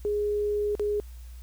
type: tone with dropouts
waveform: sine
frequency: 415.3 Hz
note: G#4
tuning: in tune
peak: -24 dBFS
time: 0.05-1 s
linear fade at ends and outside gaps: 0 ms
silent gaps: 0.752-0.796 s
effects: added 60 Hz sine -40 dBFS peak until 1.42 s + white hiss -58 dBFS RMS until 1.42 s